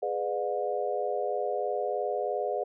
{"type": "chord", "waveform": "sine", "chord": "G# diminished seventh", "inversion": "none", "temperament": "just", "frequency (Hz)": [415.3, 498.4, 598, 717.6], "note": ["G#4", "B4", "D5", "F5"], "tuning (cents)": [0, 16, 31, 47], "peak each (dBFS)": -33, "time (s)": [0.02, 2.64], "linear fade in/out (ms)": 10, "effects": []}